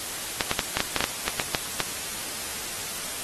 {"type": "clicks", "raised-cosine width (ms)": 0.2, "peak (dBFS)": -4, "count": 12, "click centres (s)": [0.408, 0.514, 0.592, 0.77, 0.804, 0.963, 1.006, 1.041, 1.28, 1.398, 1.548, 1.803], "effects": ["white hiss -33 dBFS RMS until 3.23 s", "AAC 32 kbps"]}